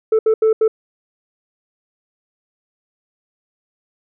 sine tone bursts at uneven times, 440 Hz, A4, in tune, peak -8 dBFS, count 4, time 0.12-0.19 / 0.26-0.34 / 0.42-0.53 / 0.61-0.68 s, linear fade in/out 5 ms, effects tanh soft clip ceiling -9 dBFS

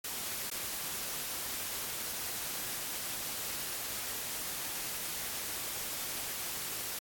white noise with dropouts, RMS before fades -38 dBFS, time 0.04-6.99 s, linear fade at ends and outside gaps 5 ms, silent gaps 0.502-0.513 s, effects AAC 64 kbps

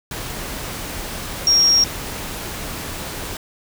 sine tone in noise, 5588 Hz, F8, in tune, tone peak -11 dBFS, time 1.47-1.84 s, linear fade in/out 2 ms, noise pink, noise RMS -29 dBFS, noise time 0.11-3.37 s, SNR +15 dB, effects none

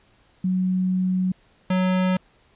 sine / square tone pair in turn, 185 / 185 Hz, F#3 / F#3, 0 / 0 cents, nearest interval unison, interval 0 cents, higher neither, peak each -19 dBFS, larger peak neither, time 0.44-1.32 / 1.7-2.17 s, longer first, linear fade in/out 5 ms, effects pink hiss -59 dBFS RMS until 2.55 s + resampled to 8000 Hz

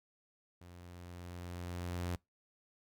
sawtooth tone with level ramp, 88.1 Hz, F2, 16 cents sharp, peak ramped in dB -49 to -31 dBFS, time 0.61-2.16 s, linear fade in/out 5 ms, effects noise-tail reverb RT60 0.2 s tail -25 dB re dry

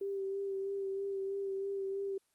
sine tone with vibrato, 392 Hz, G4, in tune, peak -34 dBFS, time 0.01-2.18 s, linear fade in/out 5 ms, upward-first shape sine, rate 3.1 Hz, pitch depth 22 cents each way, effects white hiss -75 dBFS RMS until 2.34 s + Opus 24 kbps

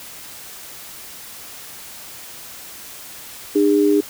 sine tone pair together, 301.6 / 405.9 Hz, D4 / G#4, +46 / -40 cents, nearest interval perfect fourth, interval 514 cents, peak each -15 dBFS, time 3.55-4.01 s, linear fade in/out 10 ms, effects white hiss -37 dBFS RMS until 4.09 s

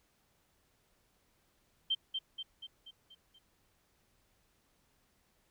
sine tone with echo, 3136 Hz, G7, in tune, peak -28 dBFS, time 1.9-1.95 s, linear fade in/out 10 ms, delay 240 ms, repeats 6, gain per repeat -5 dB, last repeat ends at 3.39 s, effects pink hiss -73 dBFS RMS until 5.5 s

